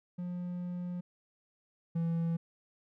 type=tone pair in turn; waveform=triangle; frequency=177.6 / 166.7 Hz; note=F3 / E3; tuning=+29 / +20 cents; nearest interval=minor second; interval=109 cents; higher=first; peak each=-33 / -27 dBFS; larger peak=second; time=0.18-1.01 / 1.95-2.37 s; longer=first; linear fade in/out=10 ms; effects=none